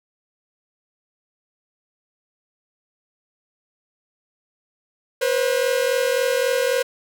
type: tone pair together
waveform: 45% pulse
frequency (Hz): 488.4 / 532.1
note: B4 / C5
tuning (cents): -19 / +29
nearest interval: minor second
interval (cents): 148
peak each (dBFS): -21 / -21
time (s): 5.21-6.83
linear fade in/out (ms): 10
effects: none